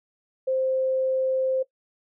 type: tone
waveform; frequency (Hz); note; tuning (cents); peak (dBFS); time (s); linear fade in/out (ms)
sine; 523.3; C5; 0; -21; 0.47-1.63; 10
effects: noise-tail reverb RT60 0.1 s tail -19 dB re dry